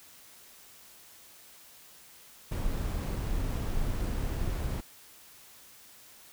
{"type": "noise with sample-and-hold", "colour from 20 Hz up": "brown", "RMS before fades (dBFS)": -31, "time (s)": [2.51, 4.81], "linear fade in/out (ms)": 10, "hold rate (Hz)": 8820, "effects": ["white hiss -54 dBFS RMS until 6.32 s"]}